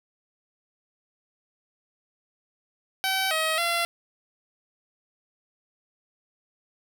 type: tone with pitch steps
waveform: 10% pulse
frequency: 766 / 635 / 684 Hz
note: G5 / D#5 / F5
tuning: -40 / +35 / -36 cents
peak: -15 dBFS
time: 3.04-3.85 s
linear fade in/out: 0 ms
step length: 270 ms
effects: none